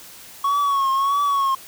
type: tone with vibrato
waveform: triangle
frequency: 1108.7 Hz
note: C#6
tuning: in tune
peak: -15 dBFS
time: 0.44-1.55 s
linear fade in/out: 5 ms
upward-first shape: triangle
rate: 1.6 Hz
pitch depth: 68 cents each way
effects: white hiss -42 dBFS RMS until 1.67 s